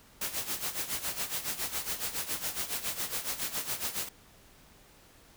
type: noise with tremolo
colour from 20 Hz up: white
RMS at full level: -32 dBFS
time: 0.21-4.09 s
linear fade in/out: 5 ms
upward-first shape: sine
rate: 7.2 Hz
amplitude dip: 75%
effects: pink hiss -58 dBFS RMS until 5.36 s